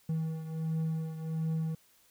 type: beating tone pair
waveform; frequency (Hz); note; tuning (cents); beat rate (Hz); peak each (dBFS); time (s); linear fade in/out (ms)
triangle; 160 / 161.4; D#3 / E3; +49 / -36; 1.4; -30 / -36; 0.09-1.75; 5
effects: white hiss -65 dBFS RMS until 2.1 s